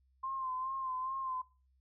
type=tone with vibrato; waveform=sine; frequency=1046.5 Hz; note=C6; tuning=in tune; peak=-35 dBFS; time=0.23-1.42 s; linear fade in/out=10 ms; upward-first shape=sine; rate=2.4 Hz; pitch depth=44 cents each way; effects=noise-tail reverb RT60 0.3 s tail -19 dB re dry + added 65 Hz sine -68 dBFS peak until 1.8 s